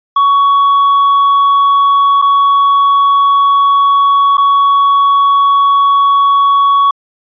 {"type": "tone with dropouts", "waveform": "triangle", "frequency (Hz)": 1120, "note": "C#6", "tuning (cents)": 18, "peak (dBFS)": -4, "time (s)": [0.16, 6.91], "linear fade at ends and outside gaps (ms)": 5, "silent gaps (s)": [[2.217, 2.222], [4.371, 4.379]], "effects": ["resampled to 11025 Hz"]}